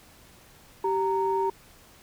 sine tone pair together, 387.6 / 927 Hz, G4 / A#5, -20 / -10 cents, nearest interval octave + minor third, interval 1510 cents, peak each -25 dBFS, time 0.84-1.5 s, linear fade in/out 5 ms, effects tanh soft clip ceiling -15 dBFS + pink hiss -54 dBFS RMS until 2.02 s

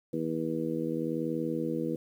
harmonic tone, 80.9 Hz, E2, 32 cents flat, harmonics 2 / 3 / 4 / 5 / 6, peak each -37 / -35 / -33 / -40 / -35 dBFS, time 0.13-1.96 s, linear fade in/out 5 ms, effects 10-bit

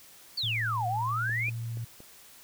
sine exponential two-way sweep, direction down then up, 4699 to 698.5 to 2528 Hz, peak -28 dBFS, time 0.37-1.5 s, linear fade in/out 10 ms, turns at 0.87 s
sine tone with pitch glide, 113 to 115.51 Hz, A2 to A#2, +47 to -15 cents, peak -32 dBFS, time 0.43-1.85 s, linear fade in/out 10 ms, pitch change +38 cents, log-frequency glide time 0.94-1.22 s
clicks, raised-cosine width 2 ms, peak -35 dBFS, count 4, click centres 1.295 / 1.485 / 1.772 / 2.004 s
effects white hiss -53 dBFS RMS until 2.43 s

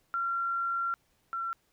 sine tone pair in turn, 1372 / 1356.2 Hz, F6 / E6, -31 / +49 cents, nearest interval unison, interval 20 cents, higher first, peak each -28 / -31 dBFS, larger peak first, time 0.14-0.94 / 1.33-1.53 s, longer first, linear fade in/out 0 ms, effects pink hiss -71 dBFS RMS until 1.72 s

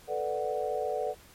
sine chord, B minor seventh, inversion third, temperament equal, 440 / 493.9 / 587.3 / 740 Hz, A4 / B4 / D5 / F#5, 0 / 0 / 0 / 0 cents, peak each -34 dBFS, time 0.07-1.15 s, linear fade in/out 50 ms, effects pink hiss -55 dBFS RMS until 1.34 s + MP3 64 kbps

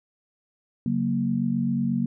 sine chord, F# major, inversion second, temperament equal, 138.59 / 185 / 233.1 Hz, C#3 / F#3 / A#3, 0 / 0 / 0 cents, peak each -29 / -27 / -24 dBFS, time 0.86-2.06 s, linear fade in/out 2 ms, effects none

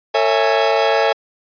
40% pulse chord, A major seventh, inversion none, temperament equal with one note detuned, 450 / 554.4 / 659.3 / 830.6 Hz, A4 / C#5 / E5 / G#5, +39 / 0 / 0 / 0 cents, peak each -18 dBFS, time 0.14-1.13 s, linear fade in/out 10 ms, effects resampled to 11025 Hz

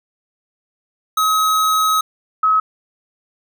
square / sine tone pair in turn, 1274 / 1280.3 Hz, D#6 / D#6, +41 / +49 cents, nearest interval unison, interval 8 cents, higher second, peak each -14 / -11 dBFS, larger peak second, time 1.17-2.01 / 2.43-2.6 s, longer first, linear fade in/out 5 ms, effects none

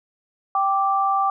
sine tone pair together, 782.9 / 1173 Hz, G5 / D6, -2 / -2 cents, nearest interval perfect fifth, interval 700 cents, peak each -20 dBFS, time 0.55-1.3 s, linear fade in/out 2 ms, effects none

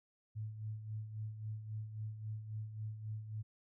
sine tone with tremolo, 108.2 Hz, A2, 29 cents flat, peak -38 dBFS, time 0.35-3.43 s, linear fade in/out 20 ms, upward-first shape sine, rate 3.7 Hz, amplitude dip 60%, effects none

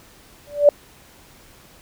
sine tone with exponential growth, 582 Hz, D5, 16 cents flat, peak -4 dBFS, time 0.47-0.69 s, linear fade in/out 2 ms, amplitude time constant 46 ms, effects pink hiss -49 dBFS RMS until 1.81 s

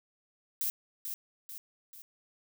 violet noise with echo, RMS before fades -32 dBFS, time 0.61-0.7 s, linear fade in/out 0 ms, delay 440 ms, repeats 3, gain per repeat -6 dB, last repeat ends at 2.02 s, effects none

